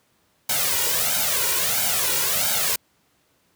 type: noise with flanger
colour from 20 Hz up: white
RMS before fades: -22 dBFS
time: 0.49-2.76 s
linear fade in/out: 5 ms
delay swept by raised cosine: 1.3 to 2.11 ms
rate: 1.5 Hz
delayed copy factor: +0.9
effects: pink hiss -64 dBFS RMS until 3.55 s + high-pass 100 Hz 12 dB/octave